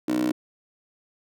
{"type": "tone with high-pass filter", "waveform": "15% pulse", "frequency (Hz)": 61.74, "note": "B1", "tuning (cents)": 0, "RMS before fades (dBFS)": -24, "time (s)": [0.08, 0.32], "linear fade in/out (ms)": 5, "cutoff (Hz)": 310, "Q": 6.9, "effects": []}